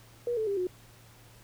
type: tone with pitch steps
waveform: sine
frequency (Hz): 480 / 437.6 / 399 / 363.8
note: B4 / A4 / G4 / F#4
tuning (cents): -49 / -9 / +31 / -29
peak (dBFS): -27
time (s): 0.27-0.67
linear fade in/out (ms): 2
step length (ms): 100
effects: added 115 Hz sine -56 dBFS peak until 1.43 s + pink hiss -57 dBFS RMS until 1.43 s

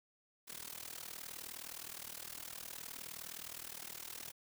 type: noise with amplitude modulation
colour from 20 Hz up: white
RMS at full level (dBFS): -44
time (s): 0.47-4.32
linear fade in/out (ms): 20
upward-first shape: sine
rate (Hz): 39.4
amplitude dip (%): 90
effects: none

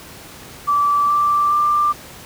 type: tone with pitch steps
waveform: sine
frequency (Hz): 1160 / 1172.8 / 1185.7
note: D6 / D6 / D6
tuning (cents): -22 / -3 / +16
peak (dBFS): -13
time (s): 0.67-1.93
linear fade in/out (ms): 20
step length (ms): 420
effects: pink hiss -38 dBFS RMS until 2.25 s + high-pass 60 Hz 12 dB/octave

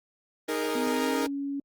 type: chord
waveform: sawtooth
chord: D# suspended fourth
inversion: none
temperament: equal with one note detuned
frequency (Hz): 311.1 / 412.7 / 466.2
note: D#4 / G#4 / A#4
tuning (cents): 0 / -11 / 0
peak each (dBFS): -28 / -29 / -26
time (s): 0.48-1.27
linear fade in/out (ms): 10
type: tone with pitch glide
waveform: sine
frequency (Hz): 253.6 to 279.8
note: B3 to C#4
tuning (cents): +46 to +16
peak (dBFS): -29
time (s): 0.75-1.6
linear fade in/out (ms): 5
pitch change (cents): +170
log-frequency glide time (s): 0.89-1.27
effects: Opus 24 kbps

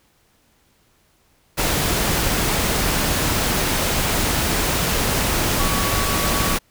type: tone in noise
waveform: sine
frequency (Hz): 1130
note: C#6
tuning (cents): +33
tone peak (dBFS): -27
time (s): 5.58-6.57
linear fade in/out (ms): 20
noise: pink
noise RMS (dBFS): -20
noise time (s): 1.57-6.59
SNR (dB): -10
effects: pink hiss -60 dBFS RMS until 6.7 s

